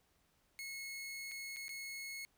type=tone with dropouts; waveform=sawtooth; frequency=2179 Hz; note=C#7; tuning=30 cents flat; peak=-40 dBFS; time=0.59-2.25 s; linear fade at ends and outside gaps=0 ms; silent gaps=1.313-1.317 / 1.562-1.568 / 1.682-1.692 s; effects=pink hiss -75 dBFS RMS until 2.37 s